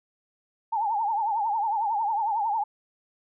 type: tone with vibrato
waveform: sine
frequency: 861 Hz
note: A5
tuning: 38 cents flat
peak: -23 dBFS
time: 0.72-2.64 s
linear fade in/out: 10 ms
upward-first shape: triangle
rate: 11 Hz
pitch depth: 150 cents each way
effects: none